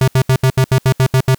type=tone bursts; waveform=square; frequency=130.81 Hz; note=C3; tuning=in tune; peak=-9 dBFS; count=10; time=0.01-1.347 s; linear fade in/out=2 ms; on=68 ms; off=73 ms; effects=white hiss -52 dBFS RMS until 1.38 s